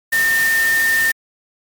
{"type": "tone in noise", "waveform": "sine", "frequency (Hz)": 1812, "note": "A#6", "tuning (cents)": -50, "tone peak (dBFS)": -13, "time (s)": [0.12, 1.12], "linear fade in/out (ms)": 10, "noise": "white", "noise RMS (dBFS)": -24, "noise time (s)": [0.12, 1.12], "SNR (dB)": 8, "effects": ["MP3 96 kbps"]}